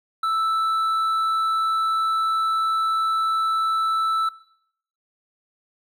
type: tone with hard clipping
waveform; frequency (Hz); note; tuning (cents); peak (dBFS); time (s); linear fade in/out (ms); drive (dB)
triangle; 1318.5; E6; 0; -21; 0.23-4.29; 5; 8
effects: noise-tail reverb RT60 0.7 s tail -20 dB re dry